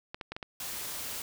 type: clicks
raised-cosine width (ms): 0.3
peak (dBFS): -22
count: 5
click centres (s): 0.145 / 0.212 / 0.32 / 0.365 / 0.428
type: noise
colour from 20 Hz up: white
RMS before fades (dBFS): -38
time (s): 0.6-1.22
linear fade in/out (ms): 2
effects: none